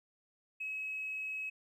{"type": "tone with tanh clipping", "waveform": "triangle", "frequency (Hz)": 2563, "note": "E7", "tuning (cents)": -49, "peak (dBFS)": -36, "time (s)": [0.6, 1.5], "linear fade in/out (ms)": 10, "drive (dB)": 1, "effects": []}